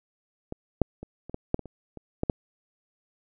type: clicks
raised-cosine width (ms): 2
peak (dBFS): -20 / -6 / -25 / -27 / -18 / -8 / -22 / -28 / -27 / -12 / -9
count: 11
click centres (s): 0.524 / 0.817 / 1.03 / 1.296 / 1.344 / 1.544 / 1.593 / 1.657 / 1.973 / 2.234 / 2.298
effects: none